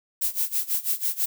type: noise with tremolo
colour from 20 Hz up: violet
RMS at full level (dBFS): -23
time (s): 0.21-1.26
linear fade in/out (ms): 10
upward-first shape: sine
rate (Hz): 6.1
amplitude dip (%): 90
effects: none